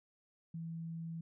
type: tone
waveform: sine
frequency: 164.81 Hz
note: E3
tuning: in tune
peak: -40 dBFS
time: 0.54-1.21 s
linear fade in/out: 5 ms
effects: none